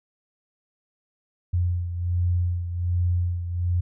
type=beating tone pair; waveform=sine; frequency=87.9 / 89.2 Hz; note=F2 / F2; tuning=+12 / +37 cents; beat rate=1.3 Hz; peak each=-22 / -29 dBFS; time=1.53-3.81 s; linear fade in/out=10 ms; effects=none